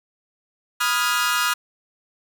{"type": "chord", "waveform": "sawtooth", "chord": "F half-diminished seventh", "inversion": "second", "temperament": "equal with one note detuned", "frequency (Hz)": [987.8, 1244.5, 1409.9, 1661.2], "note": ["Cb6", "Eb6", "F6", "Ab6"], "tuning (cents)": [0, 0, 16, 0], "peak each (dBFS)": [-24, -20, -19, -24], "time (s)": [0.8, 1.54], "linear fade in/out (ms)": 10, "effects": []}